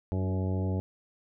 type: harmonic tone with a mistuned harmonic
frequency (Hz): 93.8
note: F#2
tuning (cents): +24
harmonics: 1 / 2 / 3 / 4 / 5 / 6 / 7 / 9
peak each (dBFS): -28 / -34 / -38 / -40 / -42 / -44 / -45 / -47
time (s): 0.12-0.8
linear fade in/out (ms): 0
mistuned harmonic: 3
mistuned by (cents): +17
effects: none